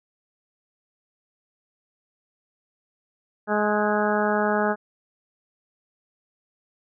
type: harmonic tone with a mistuned harmonic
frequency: 210 Hz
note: G#3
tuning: 19 cents sharp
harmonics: 1 / 2 / 3 / 4 / 5 / 6 / 7 / 8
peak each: -26 / -26 / -26 / -27 / -34 / -30 / -30 / -32 dBFS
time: 3.47-4.76 s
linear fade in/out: 50 ms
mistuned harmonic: 8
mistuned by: -32 cents
effects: none